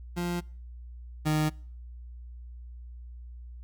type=tone pair in turn; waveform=30% pulse; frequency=174.61 / 153.76 Hz; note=F3 / D#3; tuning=0 / -20 cents; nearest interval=major second; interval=220 cents; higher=first; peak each=-26 / -21 dBFS; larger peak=second; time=0.16-0.41 / 1.25-1.5 s; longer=neither; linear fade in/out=20 ms; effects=noise-tail reverb RT60 0.5 s tail -25 dB re dry + added 60 Hz sine -41 dBFS peak until 3.63 s